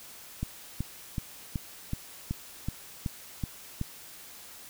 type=click train; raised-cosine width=5 ms; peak=-18 dBFS; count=10; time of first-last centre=0.43-3.813 s; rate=2.66 Hz; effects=white hiss -48 dBFS RMS until 4.69 s